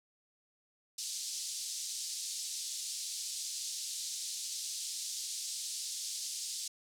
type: band-pass noise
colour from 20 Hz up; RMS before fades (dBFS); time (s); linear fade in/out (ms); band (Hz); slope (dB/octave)
pink; -40; 0.98-6.68; 5; 4300 to 9200; 24
effects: none